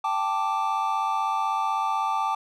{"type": "chord", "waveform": "triangle", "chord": "G suspended second", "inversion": "none", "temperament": "equal", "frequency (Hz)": [784, 880, 1174.7], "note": ["G5", "A5", "D6"], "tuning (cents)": [0, 0, 0], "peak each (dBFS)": [-27, -25, -25], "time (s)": [0.04, 2.35], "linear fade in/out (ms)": 5, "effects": []}